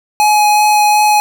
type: tone with vibrato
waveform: square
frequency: 841 Hz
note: G#5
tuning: 22 cents sharp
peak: -8 dBFS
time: 0.2-1.2 s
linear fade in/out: 0 ms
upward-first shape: triangle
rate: 2.7 Hz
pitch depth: 9 cents each way
effects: none